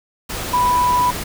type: tone in noise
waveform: sine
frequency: 987.8 Hz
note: B5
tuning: in tune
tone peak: -13 dBFS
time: 0.53-1.11 s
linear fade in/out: 10 ms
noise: pink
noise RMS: -26 dBFS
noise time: 0.29-1.24 s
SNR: +10 dB
effects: none